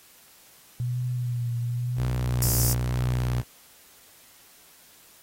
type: tone with vibrato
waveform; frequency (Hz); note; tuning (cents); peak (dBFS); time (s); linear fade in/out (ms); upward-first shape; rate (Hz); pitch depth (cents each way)
sine; 121.9; B2; -22; -25; 0.8-3.41; 0; triangle; 1; 47
type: tone with pitch glide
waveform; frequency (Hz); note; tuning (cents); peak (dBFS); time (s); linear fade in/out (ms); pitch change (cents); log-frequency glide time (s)
sawtooth; 61.74 to 61.14; B1 to B1; 0 to -17; -24; 1.96-3.44; 50; -17; 2.41-3.21
type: high-pass noise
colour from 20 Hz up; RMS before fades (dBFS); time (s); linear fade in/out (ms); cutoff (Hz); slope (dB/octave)
white; -26; 2.42-2.73; 0; 4800; 96
effects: white hiss -54 dBFS RMS until 5.22 s + AAC 48 kbps